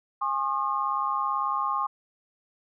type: tone cluster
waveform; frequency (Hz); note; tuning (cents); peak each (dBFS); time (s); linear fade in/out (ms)
sine; 824 / 1075 / 1213; G#5 / C6 / D#6; -14 / +47 / -44; -32 / -27 / -29; 0.21-1.87; 10
effects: none